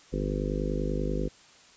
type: harmonic tone with a mistuned harmonic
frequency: 50.2 Hz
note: G1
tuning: 42 cents sharp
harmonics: 1 / 3 / 4 / 5 / 6 / 7 / 8 / 9 / 10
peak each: -31 / -34 / -38 / -35 / -40 / -37 / -37 / -40 / -37 dBFS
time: 0.12-1.29 s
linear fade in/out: 20 ms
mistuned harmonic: 1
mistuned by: +20 cents
effects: white hiss -55 dBFS RMS until 1.76 s + resampled to 16000 Hz